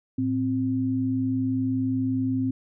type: tone pair together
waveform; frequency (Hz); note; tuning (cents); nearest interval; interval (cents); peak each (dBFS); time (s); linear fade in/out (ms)
sine; 110 / 261.6; A2 / C4; 0 / 0; octave + minor third; 1500; -29 / -23; 0.18-2.51; 5
effects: none